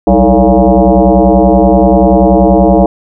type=tone with frequency modulation; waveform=sine; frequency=185.3 Hz; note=F#3; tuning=3 cents sharp; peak=-3 dBFS; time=0.07-2.86 s; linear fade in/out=2 ms; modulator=127 Hz; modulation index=4.6; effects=none